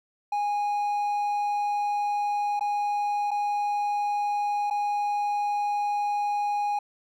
triangle tone with dropouts, 824 Hz, G#5, 14 cents flat, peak -22 dBFS, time 0.32-6.79 s, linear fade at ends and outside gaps 5 ms, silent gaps 2.595-2.608 / 3.308-3.313 / 4.701-4.708 s, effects none

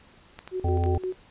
clicks, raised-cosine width 0.3 ms, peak -23 dBFS, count 3, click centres 0.39 / 0.476 / 0.838 s
sine tone with tremolo, 370 Hz, F#4, in tune, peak -26 dBFS, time 0.51-1.15 s, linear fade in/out 50 ms, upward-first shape square, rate 5.7 Hz, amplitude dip 75%
harmonic tone, 86 Hz, F2, 26 cents flat, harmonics 1 / 3 / 5 / 7 / 9, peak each -22 / -35 / -34 / -40 / -32 dBFS, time 0.64-0.98 s, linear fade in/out 5 ms
effects pink hiss -55 dBFS RMS until 1.3 s + resampled to 8000 Hz

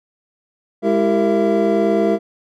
triangle tone cluster, 207.3 / 331.3 / 390.5 / 459.9 / 671 Hz, G#3 / E4 / G4 / A#4 / E5, -3 / +9 / -7 / -23 / +31 cents, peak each -18 dBFS, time 0.82-2.19 s, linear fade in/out 50 ms, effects none

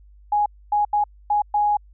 sine tone bursts at uneven times, 830.6 Hz, G#5, in tune, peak -16 dBFS, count 5, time 0.32-0.46 / 0.72-0.85 / 0.93-1.04 / 1.3-1.42 / 1.54-1.77 s, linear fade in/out 5 ms, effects added 50 Hz sine -46 dBFS peak until 1.93 s

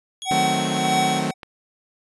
sawtooth tone, 3322 Hz, G#7, in tune, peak -27 dBFS, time 0.22-1.19 s, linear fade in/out 0 ms
square tone with tremolo, 755 Hz, F#5, 35 cents sharp, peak -18 dBFS, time 0.25-1.34 s, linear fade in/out 50 ms, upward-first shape triangle, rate 1.7 Hz, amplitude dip 85%
sawtooth chord, D# diminished seventh, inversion none, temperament equal, 155.56 / 185 / 220 / 261.6 Hz, D#3 / F#3 / A3 / C4, 0 / 0 / 0 / 0 cents, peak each -24 dBFS, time 0.31-1.31 s, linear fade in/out 2 ms
click, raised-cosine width 0.3 ms, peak -20 dBFS, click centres 1.432 s
effects resampled to 24000 Hz

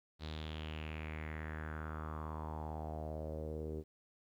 sawtooth tone with low-pass filter sweep, 77.78 Hz, D#2, in tune, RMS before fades -43 dBFS, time 0.19-3.84 s, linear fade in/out 50 ms, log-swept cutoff 4100 to 400 Hz, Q 4.6, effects 12-bit

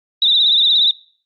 sine tone with vibrato, 3729 Hz, A#7, in tune, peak -10 dBFS, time 0.22-0.91 s, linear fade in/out 2 ms, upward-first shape triangle, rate 17 Hz, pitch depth 110 cents each way, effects noise-tail reverb RT60 0.5 s tail -23 dB re dry + Opus 48 kbps

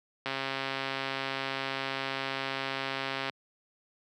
click train, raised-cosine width 0.3 ms, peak -16 dBFS, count 411, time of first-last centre 0.26-3.297 s, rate 135 Hz, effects high-pass 150 Hz 12 dB/octave

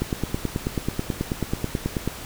click train, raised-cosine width 3 ms, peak -10 dBFS, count 20, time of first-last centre 0.02-2.076 s, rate 9.24 Hz, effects pink hiss -37 dBFS RMS until 2.25 s

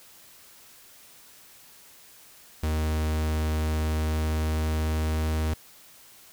45% pulse tone with pitch glide, 77.78 to 78.37 Hz, D#2 to D#2, 0 to +13 cents, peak -24 dBFS, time 2.63-5.54 s, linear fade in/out 5 ms, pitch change +13 cents, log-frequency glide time 3.63-5.22 s, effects white hiss -52 dBFS RMS until 6.32 s

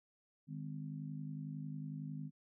harmonic tone, 51 Hz, G#1, 31 cents flat, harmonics 3 / 4 / 5, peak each -43 / -49 / -48 dBFS, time 0.47-2.31 s, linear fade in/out 50 ms, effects none

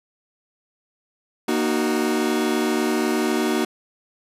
40% pulse tone cluster, 235 / 306.9 / 375 Hz, A#3 / D#4 / F#4, +14 / -24 / +23 cents, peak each -23 dBFS, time 1.48-3.65 s, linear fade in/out 5 ms, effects resampled to 32000 Hz

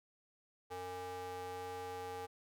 square ring-modulated tone, 181.9 Hz, F#3, 29 cents flat, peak -40 dBFS, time 0.7-2.27 s, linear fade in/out 20 ms, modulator 637 Hz, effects none

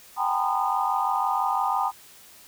sine tone cluster, 769 / 815 / 926 / 1012 / 1227 Hz, G5 / G#5 / A#5 / B5 / D#6, -33 / -33 / -12 / +42 / -25 cents, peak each -28 dBFS, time 0.16-1.92 s, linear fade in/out 50 ms, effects tanh soft clip ceiling -10 dBFS + white hiss -50 dBFS RMS until 2.47 s

